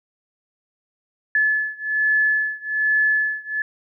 sine beating tone pair, 1723 / 1724.2 Hz, A6 / A6, -37 / -36 cents, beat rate 1.2 Hz, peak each -20 / -21 dBFS, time 1.35-3.62 s, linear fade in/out 2 ms, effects none

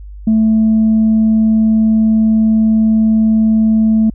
sine tone, 220 Hz, A3, in tune, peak -6 dBFS, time 0.27-4.1 s, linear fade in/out 5 ms, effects tanh soft clip ceiling -5 dBFS + added 50 Hz sine -28 dBFS peak until 4.14 s

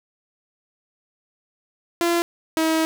sawtooth tone pair in turn, 341.9 / 320.5 Hz, F4 / E4, -37 / -49 cents, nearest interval minor second, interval 112 cents, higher first, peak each -14 dBFS, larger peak neither, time 2.01-2.22 / 2.57-2.85 s, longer second, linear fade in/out 0 ms, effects none

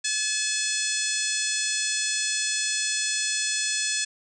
harmonic tone, 858 Hz, A5, 44 cents flat, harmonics 2 / 3 / 4 / 5 / 6 / 7 / 8 / 9 / 10, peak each -33 / -33 / -33 / -33 / -33 / -33 / -33 / -33 / -33 dBFS, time 0.04-4.05 s, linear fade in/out 10 ms, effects none

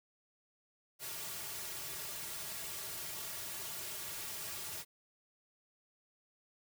white noise with comb filter, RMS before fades -43 dBFS, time 0.99-4.85 s, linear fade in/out 50 ms, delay 3.9 ms, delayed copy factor -0.95, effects none

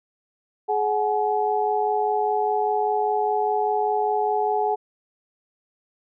sine tone cluster, 421.9 / 743 / 848 Hz, G#4 / F#5 / G#5, +27 / +7 / +36 cents, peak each -24 dBFS, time 0.68-4.76 s, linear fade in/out 20 ms, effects none

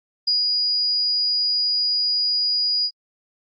sine tone with ADSR envelope, 4896 Hz, D#8, 29 cents flat, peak -16 dBFS, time 0.27-2.91 s, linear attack 9 ms, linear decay 160 ms, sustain -2 dB, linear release 59 ms, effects AAC 32 kbps

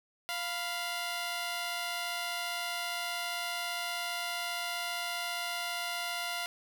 10% pulse tone pair together, 697.7 / 987.8 Hz, F5 / B5, -2 / 0 cents, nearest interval tritone, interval 602 cents, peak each -26 / -32 dBFS, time 0.29-6.46 s, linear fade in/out 0 ms, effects none

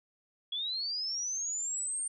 sine linear sweep, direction up, 3322 to 8830 Hz, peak -32 dBFS, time 0.52-2.08 s, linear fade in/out 5 ms, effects none

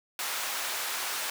pink high-pass noise, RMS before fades -33 dBFS, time 0.19-1.3 s, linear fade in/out 2 ms, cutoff 950 Hz, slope 12 dB/octave, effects none

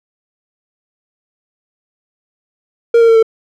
triangle tone with pitch steps, 466.2 / 459.8 / 453.5 / 447.2 Hz, A#4 / A#4 / A#4 / A4, 0 / -24 / -48 / +28 cents, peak -3 dBFS, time 2.94-3.228 s, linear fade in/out 5 ms, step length 72 ms, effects none

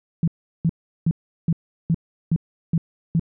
sine tone bursts, 164.81 Hz, E3, in tune, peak -15 dBFS, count 8, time 0.23-3.196 s, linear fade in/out 2 ms, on 47 ms, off 370 ms, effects none

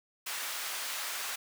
pink high-pass noise, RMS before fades -37 dBFS, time 0.26-1.36 s, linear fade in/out 10 ms, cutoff 1200 Hz, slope 12 dB/octave, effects none

